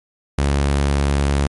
sawtooth tone, 70.4 Hz, C#2, 27 cents sharp, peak -11 dBFS, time 0.38-1.47 s, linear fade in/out 5 ms, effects MP3 48 kbps

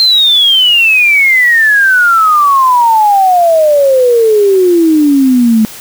sine exponential sweep, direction down, 4186 to 214.5 Hz, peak -4 dBFS, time 0-5.65 s, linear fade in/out 0 ms, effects white hiss -29 dBFS RMS until 5.8 s

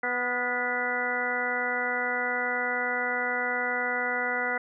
harmonic tone with a mistuned harmonic, 247.2 Hz, B3, 2 cents sharp, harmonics 1 / 2 / 3 / 4 / 5 / 6 / 7 / 8, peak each -40 / -34 / -34 / -39 / -39 / -31 / -39 / -30 dBFS, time 0.03-4.58 s, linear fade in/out 5 ms, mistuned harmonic 6, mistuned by -35 cents, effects none

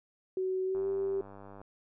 sine tone with pitch glide, 374.8 to 390.5 Hz, F#4 to G4, +22 to -7 cents, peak -29 dBFS, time 0.37-1.21 s, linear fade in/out 2 ms, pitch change +71 cents, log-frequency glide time 0.65-0.87 s
click train, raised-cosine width 1 ms, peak -35 dBFS, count 87, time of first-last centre 0.75-1.615 s, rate 99.4 Hz
effects none

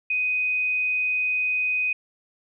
sine tone, 2500 Hz, D#7, 8 cents sharp, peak -21 dBFS, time 0.1-1.93 s, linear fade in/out 5 ms, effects none

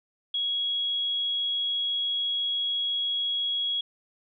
sine tone, 3322 Hz, G#7, in tune, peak -25 dBFS, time 0.34-3.81 s, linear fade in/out 5 ms, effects none

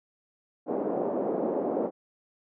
white band-pass noise, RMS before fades -29 dBFS, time 0.66-1.91 s, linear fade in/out 50 ms, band 230 to 610 Hz, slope 24 dB/octave, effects none

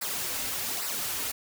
white noise with flanger, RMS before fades -32 dBFS, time 0.01-1.32 s, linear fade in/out 10 ms, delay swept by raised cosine 0.3 to 5.9 ms, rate 1.2 Hz, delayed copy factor -0.65, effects none

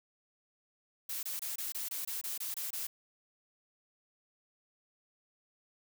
blue noise bursts, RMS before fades -38 dBFS, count 11, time 1.09-2.87 s, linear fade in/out 5 ms, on 140 ms, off 24 ms, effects none

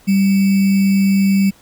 sine tone with sample-and-hold, 195.5 Hz, G3, 4 cents flat, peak -10 dBFS, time 0.07-1.51 s, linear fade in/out 20 ms, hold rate 2450 Hz, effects pink hiss -49 dBFS RMS until 1.61 s

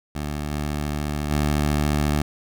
15% pulse tone with level steps, 74.1 Hz, D2, 16 cents sharp, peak -20 / -18 / -13 dBFS, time 0.15-2.22 s, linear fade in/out 5 ms, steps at 0.51 / 1.3 s, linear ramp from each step 20 ms, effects none

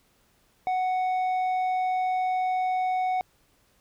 square tone with low-pass filter, 741 Hz, F#5, 2 cents sharp, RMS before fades -26 dBFS, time 0.67-3.21 s, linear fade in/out 0 ms, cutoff 1600 Hz, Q 0.85, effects pink hiss -65 dBFS RMS until 3.8 s

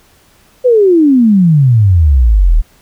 sine exponential sweep, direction down, 518 to 36 Hz, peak -4 dBFS, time 0.64-2.62 s, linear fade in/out 20 ms, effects pink hiss -48 dBFS RMS until 2.81 s

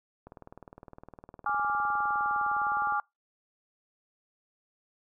click train, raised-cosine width 1 ms, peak -32 dBFS, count 53, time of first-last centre 0.27-2.923 s, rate 19.6 Hz
sine chord, D diminished, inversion second, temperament equal, 830.6 / 1174.7 / 1396.9 Hz, Ab5 / D6 / F6, 0 / 0 / 0 cents, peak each -30 / -30 / -32 dBFS, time 1.46-3 s, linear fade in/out 2 ms
effects noise-tail reverb RT60 0.2 s tail -26 dB re dry

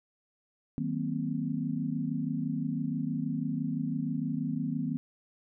sine chord, C half-diminished seventh, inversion first, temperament just, 156.98 / 188.37 / 235.5 / 261.6 Hz, Eb3 / Gb3 / Bb3 / C4, +16 / +31 / +18 / 0 cents, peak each -34 / -38 / -34 / -34 dBFS, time 0.78-4.97 s, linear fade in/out 0 ms, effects none

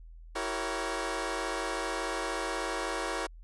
15% pulse chord, E diminished seventh, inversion none, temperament equal with one note detuned, 329.6 / 382.4 / 466.2 / 554.4 Hz, E4 / G4 / Bb4 / Db5, 0 / -43 / 0 / 0 cents, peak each -31 dBFS, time 0.35-3.27 s, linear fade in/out 10 ms, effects added 41 Hz sine -46 dBFS peak until 3.43 s + resampled to 24000 Hz

